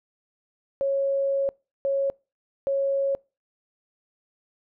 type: tone bursts at uneven times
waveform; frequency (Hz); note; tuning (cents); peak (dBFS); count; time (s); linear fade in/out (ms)
sine; 550; C#5; -14; -21; 3; 0.81-1.49 / 1.85-2.1 / 2.67-3.15; 0
effects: noise-tail reverb RT60 0.3 s tail -26 dB re dry